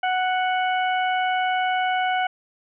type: harmonic tone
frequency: 740 Hz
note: F#5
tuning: in tune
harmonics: 1 / 2 / 3 / 4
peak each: -21 / -27 / -31 / -33 dBFS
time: 0.03-2.27 s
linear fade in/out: 5 ms
effects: none